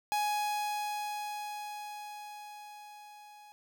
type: tone with level ramp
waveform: 45% pulse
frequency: 835 Hz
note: G#5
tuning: 9 cents sharp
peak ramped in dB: -28 to -52 dBFS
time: 0.12-3.52 s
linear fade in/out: 0 ms
effects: none

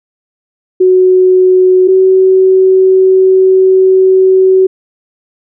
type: tone pair in turn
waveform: sine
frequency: 370 / 377.1 Hz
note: F#4 / F#4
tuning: 0 / +33 cents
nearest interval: unison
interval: 33 cents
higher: second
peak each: -3 dBFS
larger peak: neither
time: 0.8-1.88 / 1.88-4.67 s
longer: second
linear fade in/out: 10 ms
effects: none

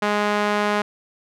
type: tone with band-pass filter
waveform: sawtooth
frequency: 207.7 Hz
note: G#3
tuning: in tune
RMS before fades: -21 dBFS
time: 0.02-0.82 s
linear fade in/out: 5 ms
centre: 1200 Hz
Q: 0.68
effects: none

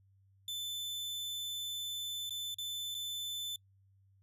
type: tone with dropouts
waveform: 40% pulse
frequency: 3520 Hz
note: A7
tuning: in tune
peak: -36 dBFS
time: 0.48-3.56 s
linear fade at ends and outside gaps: 2 ms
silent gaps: 2.295-2.306 / 2.544-2.584 / 2.945-2.949 s
effects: noise-tail reverb RT60 0.1 s tail -26 dB re dry + added 97 Hz sine -64 dBFS peak until 4.22 s

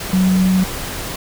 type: tone in noise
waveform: sine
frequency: 186.3 Hz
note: F#3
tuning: 12 cents sharp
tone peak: -11 dBFS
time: 0.13-0.64 s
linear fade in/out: 5 ms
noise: pink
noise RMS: -26 dBFS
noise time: 0-1.16 s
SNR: +12 dB
effects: none

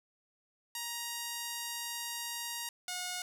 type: tone pair in turn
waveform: 5% pulse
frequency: 942 / 723 Hz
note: A#5 / F#5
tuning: +18 / -40 cents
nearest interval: perfect fourth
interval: 458 cents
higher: first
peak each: -25 dBFS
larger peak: neither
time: 0.75-2.69 / 2.88-3.22 s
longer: first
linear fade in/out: 2 ms
effects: none

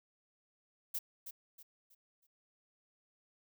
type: noise with echo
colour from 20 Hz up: violet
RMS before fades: -37 dBFS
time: 0.94-0.99 s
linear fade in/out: 10 ms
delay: 320 ms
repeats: 4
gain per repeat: -9 dB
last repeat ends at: 2.27 s
effects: none

